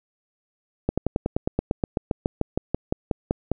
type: slowing click train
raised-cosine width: 2 ms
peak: -8 dBFS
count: 20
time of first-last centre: 0.89-3.516 s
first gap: 86 ms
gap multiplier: 1.05
effects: none